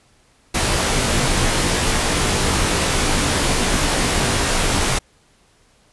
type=noise with comb filter; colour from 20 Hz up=pink; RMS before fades=-18 dBFS; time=0.54-4.99 s; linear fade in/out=10 ms; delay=19 ms; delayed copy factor=-0.7; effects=pink hiss -56 dBFS RMS until 5.92 s + resampled to 24000 Hz